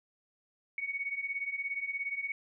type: beating tone pair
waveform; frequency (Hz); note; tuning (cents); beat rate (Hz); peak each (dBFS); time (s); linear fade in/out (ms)
sine; 2217 / 2234; C#7 / C#7; 0 / +13; 17; -38 / -35; 0.78-2.32; 2
effects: none